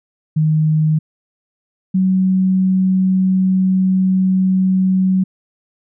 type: tone pair in turn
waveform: sine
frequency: 155.56 / 187.68 Hz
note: D#3 / F#3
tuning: 0 / +25 cents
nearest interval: minor third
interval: 325 cents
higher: second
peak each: -11 / -11 dBFS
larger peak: neither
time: 0.36-0.99 / 1.94-5.24 s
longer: second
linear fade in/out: 10 ms
effects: none